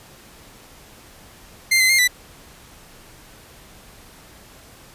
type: tone with pitch steps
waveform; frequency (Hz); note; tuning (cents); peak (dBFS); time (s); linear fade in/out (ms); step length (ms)
sawtooth; 2095 / 2050 / 2119 / 1982; C7 / C7 / C7 / B6; +2 / -36 / +21 / +6; -10; 1.71-2.078; 10; 92
effects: pink hiss -46 dBFS RMS until 4.94 s + resampled to 32000 Hz